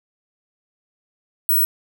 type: tone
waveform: sine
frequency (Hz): 15920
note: B9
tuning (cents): +13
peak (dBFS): -14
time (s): 1.49-1.65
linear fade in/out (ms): 0
effects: none